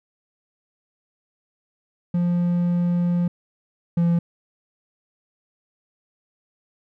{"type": "tone pair in turn", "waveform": "triangle", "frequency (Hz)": [174.8, 170.61], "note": ["F3", "F3"], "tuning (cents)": [2, -40], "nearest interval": "unison", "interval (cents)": 42, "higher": "first", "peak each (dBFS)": [-16, -14], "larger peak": "second", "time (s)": [[2.14, 3.28], [3.97, 4.19]], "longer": "first", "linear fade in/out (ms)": 5, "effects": []}